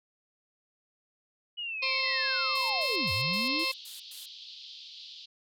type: linear two-way sweep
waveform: sine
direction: down then up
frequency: 2944 to 82 to 342.7 Hz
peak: -33 dBFS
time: 1.57-3.65 s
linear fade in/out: 20 ms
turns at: 3.12 s
type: harmonic tone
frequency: 528 Hz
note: C5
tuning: 16 cents sharp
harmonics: 1 / 2 / 4 / 5 / 6 / 7 / 8 / 9 / 10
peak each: -41 / -37 / -38 / -32 / -42 / -40 / -32 / -41 / -38 dBFS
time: 1.82-3.72 s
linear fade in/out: 10 ms
type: noise bursts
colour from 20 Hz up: violet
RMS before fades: -40 dBFS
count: 7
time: 2.55-4.26 s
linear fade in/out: 5 ms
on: 150 ms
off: 110 ms
type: band-pass noise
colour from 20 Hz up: white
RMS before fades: -47 dBFS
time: 3.46-5.26 s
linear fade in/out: 10 ms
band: 3100 to 4600 Hz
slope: 48 dB/octave
effects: low-pass 11000 Hz 12 dB/octave